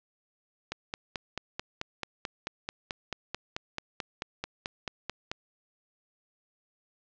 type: click train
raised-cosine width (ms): 0.2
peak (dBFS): -15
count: 22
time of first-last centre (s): 0.72-5.315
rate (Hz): 4.57
effects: low-pass 5000 Hz 12 dB/octave